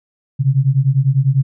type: beating tone pair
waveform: sine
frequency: 130 / 140 Hz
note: C3 / C#3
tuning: -11 / +18 cents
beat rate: 10 Hz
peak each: -14 dBFS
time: 0.39-1.43 s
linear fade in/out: 20 ms
effects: none